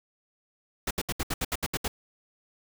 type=noise bursts; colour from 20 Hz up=pink; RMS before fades=-29 dBFS; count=10; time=0.87-1.88 s; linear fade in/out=5 ms; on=38 ms; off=70 ms; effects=none